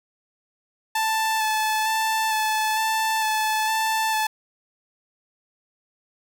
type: tone with vibrato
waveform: sawtooth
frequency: 875 Hz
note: A5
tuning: 10 cents flat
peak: -17 dBFS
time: 0.95-4.27 s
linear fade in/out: 5 ms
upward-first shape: square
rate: 1.1 Hz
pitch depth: 14 cents each way
effects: none